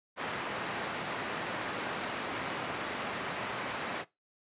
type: band-pass noise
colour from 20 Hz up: white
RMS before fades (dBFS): -37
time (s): 0.16-4.05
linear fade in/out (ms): 50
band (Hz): 130 to 1800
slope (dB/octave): 12
effects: noise-tail reverb RT60 0.2 s tail -19 dB re dry + resampled to 8000 Hz